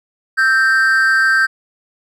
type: tone with amplitude modulation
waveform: triangle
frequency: 1568 Hz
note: G6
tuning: in tune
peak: -5 dBFS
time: 0.37-1.47 s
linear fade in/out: 20 ms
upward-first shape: sine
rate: 254 Hz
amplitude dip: 75%
effects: none